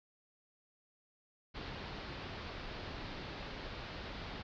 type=low-pass noise; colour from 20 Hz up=pink; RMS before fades=-45 dBFS; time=1.54-4.43 s; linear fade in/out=20 ms; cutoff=4800 Hz; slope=48 dB/octave; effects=none